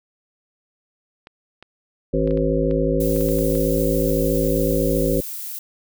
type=clicks; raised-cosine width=0.3 ms; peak=-25 dBFS; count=11; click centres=1.271 / 1.626 / 2.275 / 2.309 / 2.374 / 2.711 / 3.163 / 3.21 / 3.288 / 3.387 / 3.553 s
type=harmonic tone; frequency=53.9 Hz; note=A1; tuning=35 cents flat; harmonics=1 / 3 / 5 / 7 / 9 / 10; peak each=-24 / -24 / -24 / -24 / -24 / -24 dBFS; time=2.13-5.21 s; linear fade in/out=10 ms
type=noise; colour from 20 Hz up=violet; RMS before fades=-31 dBFS; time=3-5.59 s; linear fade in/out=5 ms
effects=none

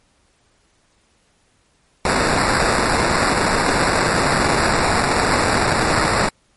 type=noise with sample-and-hold; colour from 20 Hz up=white; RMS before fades=-17 dBFS; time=2.05-6.29 s; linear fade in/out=2 ms; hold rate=3150 Hz; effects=pink hiss -60 dBFS RMS until 6.56 s + MP3 48 kbps

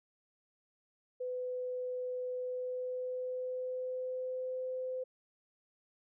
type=tone with pitch glide; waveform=sine; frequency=502 to 512.3 Hz; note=B4 to C5; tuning=+28 to -37 cents; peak=-35 dBFS; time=1.2-5.04 s; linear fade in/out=10 ms; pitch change=+35 cents; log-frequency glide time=2.34-4.65 s; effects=none

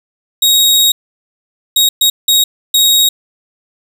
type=tone bursts at uneven times; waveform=sawtooth; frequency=3777 Hz; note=A#7; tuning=22 cents sharp; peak=-4 dBFS; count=5; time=0.42-0.92 / 1.76-1.89 / 2.01-2.1 / 2.28-2.44 / 2.74-3.09 s; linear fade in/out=5 ms; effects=none

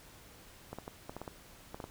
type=clicks; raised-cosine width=1 ms; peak=-27 dBFS; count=10; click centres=0.73 / 0.786 / 0.879 / 1.095 / 1.166 / 1.216 / 1.278 / 1.745 / 1.802 / 1.841 s; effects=pink hiss -56 dBFS RMS until 1.9 s

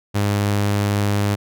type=tone; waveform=sawtooth; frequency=102 Hz; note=G#2; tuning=31 cents flat; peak=-13 dBFS; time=0.14-1.36 s; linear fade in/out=20 ms; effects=none

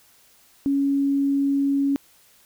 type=tone; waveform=sine; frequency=278.3 Hz; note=C#4; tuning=7 cents sharp; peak=-18 dBFS; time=0.66-1.96 s; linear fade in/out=0 ms; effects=white hiss -56 dBFS RMS until 2.45 s

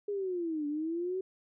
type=linear two-way sweep; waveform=sine; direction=down then up; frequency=415.3 to 288.7 to 381.8 Hz; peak=-31 dBFS; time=0.08-1.21 s; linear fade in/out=5 ms; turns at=0.67 s; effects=none

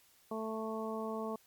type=harmonic tone; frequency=220.6 Hz; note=A3; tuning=5 cents sharp; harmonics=1 / 2 / 3 / 4 / 5; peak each=-40 / -40 / -43 / -46 / -44 dBFS; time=0.31-1.36 s; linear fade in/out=5 ms; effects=white hiss -66 dBFS RMS until 1.46 s + MP3 96 kbps

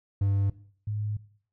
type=tone pair in turn; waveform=triangle / sine; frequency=99.2 / 105.34 Hz; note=G2 / G#2; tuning=+21 / +25 cents; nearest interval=minor second; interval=104 cents; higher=second; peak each=-20 / -28 dBFS; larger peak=first; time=0.21-0.5 / 0.87-1.17 s; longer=second; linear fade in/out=5 ms; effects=noise-tail reverb RT60 0.5 s tail -17 dB re dry

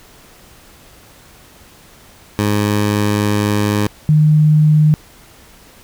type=tone pair in turn; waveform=15% pulse / sine; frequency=103.83 / 152.84 Hz; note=G#2 / D#3; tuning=0 / -31 cents; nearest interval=perfect fifth; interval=669 cents; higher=second; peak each=-7 dBFS; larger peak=neither; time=2.39-3.87 / 4.09-4.94 s; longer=first; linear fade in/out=0 ms; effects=pink hiss -44 dBFS RMS until 5.83 s

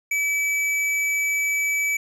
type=tone; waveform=square; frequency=2297 Hz; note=D7; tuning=39 cents flat; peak=-21 dBFS; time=0.11-1.97 s; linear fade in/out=5 ms; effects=low-pass 12000 Hz 12 dB/octave + 9-bit

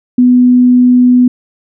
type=tone; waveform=sine; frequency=248.3 Hz; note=B3; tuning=9 cents sharp; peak=-3 dBFS; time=0.18-1.28 s; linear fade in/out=5 ms; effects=none

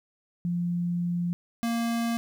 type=tone pair in turn; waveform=sine / square; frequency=174.1 / 232.4 Hz; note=F3 / A#3; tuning=-5 / -5 cents; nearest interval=perfect fourth; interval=500 cents; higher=second; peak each=-25 / -26 dBFS; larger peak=first; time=0.45-1.33 / 1.63-2.17 s; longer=first; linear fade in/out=0 ms; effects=11-bit

